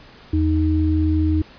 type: tone pair together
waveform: sine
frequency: 82.41 / 311.1 Hz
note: E2 / D#4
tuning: 0 / 0 cents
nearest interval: octave + major seventh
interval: 2300 cents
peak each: -17 / -19 dBFS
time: 0.33-1.42 s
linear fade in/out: 5 ms
effects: pink hiss -45 dBFS RMS until 1.58 s + resampled to 11025 Hz